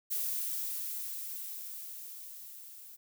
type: noise with level ramp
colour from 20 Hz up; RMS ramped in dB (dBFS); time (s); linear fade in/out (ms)
violet; -33 to -51; 0.1-2.97; 20
effects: none